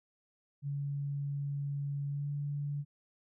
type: tone with pitch glide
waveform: sine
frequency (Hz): 141.8 to 144.11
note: C#3 to D3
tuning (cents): +40 to -32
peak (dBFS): -33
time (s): 0.62-2.85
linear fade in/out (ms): 50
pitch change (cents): +28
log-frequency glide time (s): 2.08-2.28
effects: none